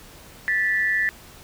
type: tone pair together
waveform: sine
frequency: 1760 / 1958.6 Hz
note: A6 / B6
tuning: 0 / -15 cents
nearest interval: major second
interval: 185 cents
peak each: -21 / -23 dBFS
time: 0.48-1.09 s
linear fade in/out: 0 ms
effects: pink hiss -46 dBFS RMS until 1.43 s